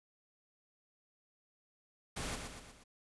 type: noise with echo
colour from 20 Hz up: pink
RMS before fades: -40 dBFS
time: 2.16-2.36 s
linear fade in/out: 10 ms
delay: 120 ms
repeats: 4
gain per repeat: -5 dB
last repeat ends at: 2.84 s
effects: resampled to 24000 Hz